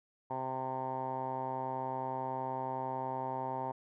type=tone with low-pass filter; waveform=10% pulse; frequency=130.81 Hz; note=C3; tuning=in tune; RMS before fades=-37 dBFS; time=0.3-3.72 s; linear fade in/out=10 ms; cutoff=910 Hz; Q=7; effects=none